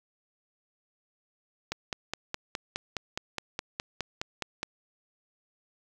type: click train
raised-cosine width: 0.2 ms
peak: -14 dBFS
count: 15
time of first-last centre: 1.72-4.631 s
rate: 4.81 Hz
effects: 8-bit